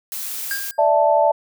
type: noise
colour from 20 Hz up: blue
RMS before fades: -28 dBFS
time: 0.12-0.71 s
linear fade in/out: 0 ms
type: tone with exponential decay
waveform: square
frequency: 1610 Hz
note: G6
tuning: 46 cents sharp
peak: -21 dBFS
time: 0.51-0.89 s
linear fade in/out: 1 ms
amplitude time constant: 81 ms
type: chord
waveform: sine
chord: D suspended second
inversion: none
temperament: equal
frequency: 587.3 / 659.3 / 880 Hz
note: D5 / E5 / A5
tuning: 0 / 0 / 0 cents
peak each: -17 dBFS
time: 0.78-1.32 s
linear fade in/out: 10 ms
effects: none